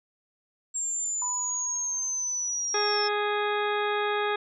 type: linear sweep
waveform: sine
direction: down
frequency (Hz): 7459 to 5310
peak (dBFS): -27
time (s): 0.74-3.09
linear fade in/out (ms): 20
type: tone with exponential decay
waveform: sine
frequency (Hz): 987.8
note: B5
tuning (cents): 0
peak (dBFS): -32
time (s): 1.22-3.02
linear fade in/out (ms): 1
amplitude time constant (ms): 390
type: harmonic tone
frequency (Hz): 415.3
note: G#4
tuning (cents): 0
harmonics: 1 / 2 / 3 / 4 / 5 / 6 / 8 / 9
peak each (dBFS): -28 / -31 / -32 / -33 / -39 / -38 / -40 / -41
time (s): 2.74-4.36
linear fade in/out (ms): 5
effects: none